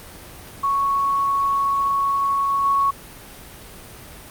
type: tone with level steps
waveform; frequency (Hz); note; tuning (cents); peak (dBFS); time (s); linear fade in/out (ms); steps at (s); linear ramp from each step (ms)
sine; 1108.7; C#6; 0; -17 / -15; 0.63-2.91; 10; 2.63; 20
effects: pink hiss -40 dBFS RMS until 4.3 s + Opus 32 kbps